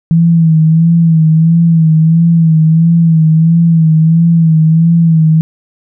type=tone with vibrato; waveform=sine; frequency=163 Hz; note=E3; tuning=19 cents flat; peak=-4 dBFS; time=0.11-5.41 s; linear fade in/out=0 ms; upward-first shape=sine; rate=1.5 Hz; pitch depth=56 cents each way; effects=none